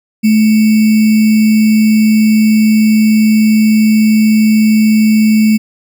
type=tone with sample-and-hold; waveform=sine; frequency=216.7 Hz; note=A3; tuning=26 cents flat; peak=-5 dBFS; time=0.23-5.58 s; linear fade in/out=20 ms; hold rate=2450 Hz; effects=none